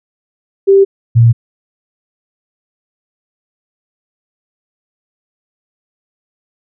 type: tone pair in turn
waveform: sine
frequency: 392 / 116.54 Hz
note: G4 / A#2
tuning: 0 / 0 cents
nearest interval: octave + major sixth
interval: 2100 cents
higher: first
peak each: -3 dBFS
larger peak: neither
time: 0.67-0.85 / 1.15-1.33 s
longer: neither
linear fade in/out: 20 ms
effects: none